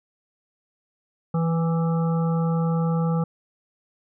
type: harmonic tone with a mistuned harmonic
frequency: 164.9 Hz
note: E3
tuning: 1 cent sharp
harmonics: 1 / 3 / 5 / 7 / 8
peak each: -20 / -30 / -34 / -37 / -38 dBFS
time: 1.34-3.24 s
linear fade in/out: 5 ms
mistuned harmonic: 7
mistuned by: +29 cents
effects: none